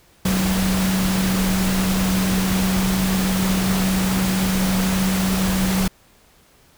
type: tone in noise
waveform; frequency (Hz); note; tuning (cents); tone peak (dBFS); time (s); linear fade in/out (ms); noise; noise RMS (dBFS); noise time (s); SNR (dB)
sine; 188.5; F#3; +32; -18; 0.25-5.88; 5; pink; -24; 0.25-5.88; +3
effects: pink hiss -54 dBFS RMS until 6.77 s